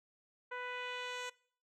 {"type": "tone with low-pass filter sweep", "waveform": "10% pulse", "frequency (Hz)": 495.9, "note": "B4", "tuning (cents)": 7, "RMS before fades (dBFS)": -42, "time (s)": [0.51, 1.3], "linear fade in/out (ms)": 10, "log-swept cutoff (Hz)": [1600, 6700], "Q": 1.3, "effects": ["noise-tail reverb RT60 0.5 s tail -22 dB re dry"]}